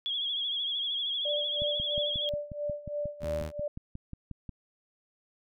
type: tone with vibrato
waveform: sine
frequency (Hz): 3327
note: G#7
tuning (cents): +2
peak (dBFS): -29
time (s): 0.06-2.29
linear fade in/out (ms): 0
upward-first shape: triangle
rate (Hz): 13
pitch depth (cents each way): 71
type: tone with tremolo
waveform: sine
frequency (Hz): 587.3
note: D5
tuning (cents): 0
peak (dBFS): -29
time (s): 1.25-3.68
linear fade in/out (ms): 5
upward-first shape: sine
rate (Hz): 3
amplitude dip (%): 85
type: click train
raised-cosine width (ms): 5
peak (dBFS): -27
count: 17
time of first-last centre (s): 1.62-4.493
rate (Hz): 5.57
type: tone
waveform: sawtooth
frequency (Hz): 77.8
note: D#2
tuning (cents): 0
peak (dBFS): -31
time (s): 3.2-3.52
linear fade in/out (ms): 50
effects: none